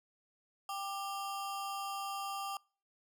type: ring-modulated tone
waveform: square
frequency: 987.8 Hz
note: B5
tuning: in tune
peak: -35 dBFS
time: 0.69-2.57 s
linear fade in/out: 2 ms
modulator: 199 Hz
effects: noise-tail reverb RT60 0.4 s tail -26 dB re dry